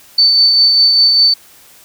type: tone with tremolo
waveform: sine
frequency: 4531 Hz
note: C#8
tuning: 37 cents sharp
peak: -5 dBFS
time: 0.18-1.34 s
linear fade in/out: 5 ms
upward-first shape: sine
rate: 5 Hz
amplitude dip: 30%
effects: white hiss -43 dBFS RMS until 1.84 s